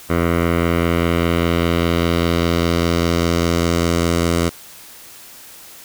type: tone with low-pass filter sweep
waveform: 10% pulse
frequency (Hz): 85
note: F2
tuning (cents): -46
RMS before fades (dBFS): -17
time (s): 0.09-4.5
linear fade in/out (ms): 20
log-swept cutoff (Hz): 1900 to 9200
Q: 1.3
effects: white hiss -40 dBFS RMS until 5.84 s